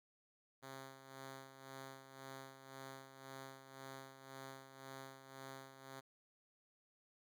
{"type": "tone with tremolo", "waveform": "5% pulse", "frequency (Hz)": 134.2, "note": "C3", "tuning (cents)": 44, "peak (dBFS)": -38, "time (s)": [0.62, 6.01], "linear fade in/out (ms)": 20, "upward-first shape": "sine", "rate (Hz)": 1.9, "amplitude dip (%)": 65, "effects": []}